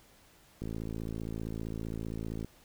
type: click train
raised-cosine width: 3 ms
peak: -25 dBFS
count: 102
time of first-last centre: 0.62-2.446 s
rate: 55.3 Hz
effects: pink hiss -61 dBFS RMS until 2.64 s